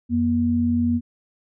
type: tone pair together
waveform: sine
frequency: 89.49 / 239.2 Hz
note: F2 / A#3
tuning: +43 / +45 cents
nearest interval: octave + perfect fourth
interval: 1702 cents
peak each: -25 / -18 dBFS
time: 0.09-1.01 s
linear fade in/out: 50 ms
effects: none